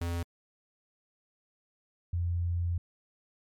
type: tone pair in turn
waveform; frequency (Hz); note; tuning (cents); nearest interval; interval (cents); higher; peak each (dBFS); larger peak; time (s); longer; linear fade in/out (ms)
square / sine; 85.5 / 86.54; F2 / F2; -36 / -15; unison; 21; second; -31 / -27; second; 0.01-0.23 / 2.13-2.78; second; 5
effects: MP3 96 kbps